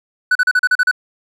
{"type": "tone bursts", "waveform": "triangle", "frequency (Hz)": 1490, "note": "F#6", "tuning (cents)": 12, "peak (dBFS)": -8, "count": 8, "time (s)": [0.31, 0.913], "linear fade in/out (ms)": 5, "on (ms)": 43, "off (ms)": 37, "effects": []}